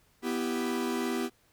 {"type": "chord", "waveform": "45% pulse", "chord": "E minor", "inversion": "second", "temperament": "equal", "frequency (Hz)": [246.9, 329.6, 392], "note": ["B3", "E4", "G4"], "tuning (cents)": [0, 0, 0], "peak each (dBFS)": [-32, -35, -34], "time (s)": [0.22, 1.3], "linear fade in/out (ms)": 50, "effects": ["pink hiss -66 dBFS RMS until 1.52 s"]}